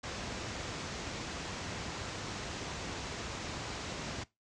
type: low-pass noise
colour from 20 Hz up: pink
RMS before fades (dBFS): -40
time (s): 0.03-4.24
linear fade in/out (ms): 10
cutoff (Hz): 7300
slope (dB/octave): 48
effects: noise-tail reverb RT60 0.2 s tail -20 dB re dry + high-pass 60 Hz 12 dB/octave